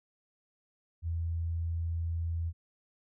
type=tone; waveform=sine; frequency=83.4 Hz; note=E2; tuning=21 cents sharp; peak=-30 dBFS; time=1.02-2.53 s; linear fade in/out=50 ms; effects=none